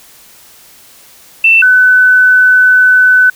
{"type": "tone pair in turn", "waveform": "sine", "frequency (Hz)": [2675, 1504.6], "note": ["E7", "F#6"], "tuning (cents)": [25, 29], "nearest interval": "minor seventh", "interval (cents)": 996, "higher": "first", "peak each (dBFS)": -3, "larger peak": "neither", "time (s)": [[1.44, 1.62], [1.62, 3.3]], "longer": "second", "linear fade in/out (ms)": 5, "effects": ["white hiss -40 dBFS RMS until 3.35 s"]}